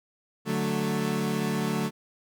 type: chord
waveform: 30% pulse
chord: D major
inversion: none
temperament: equal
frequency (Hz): 146.83 / 185 / 220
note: D3 / F#3 / A3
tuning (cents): 0 / 0 / 0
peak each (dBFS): -29 / -28 / -26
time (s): 0.45-1.91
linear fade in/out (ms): 50
effects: none